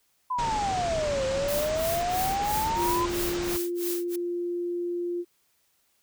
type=exponential two-way sweep; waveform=sine; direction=down then up; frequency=1027 to 523.3 to 1027 Hz; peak=-25 dBFS; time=0.3-3.06 s; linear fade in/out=10 ms; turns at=1.25 s
type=low-pass noise; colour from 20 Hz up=pink; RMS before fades=-34 dBFS; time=0.38-3.57 s; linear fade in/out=10 ms; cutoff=7900 Hz; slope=48 dB/octave
type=noise with tremolo; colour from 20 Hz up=blue; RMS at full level=-32 dBFS; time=1.48-4.16 s; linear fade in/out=5 ms; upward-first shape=sine; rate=3 Hz; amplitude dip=100%
type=tone; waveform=sine; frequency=349.2 Hz; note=F4; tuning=in tune; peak=-27 dBFS; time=2.75-5.25 s; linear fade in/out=50 ms
effects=white hiss -69 dBFS RMS until 6.02 s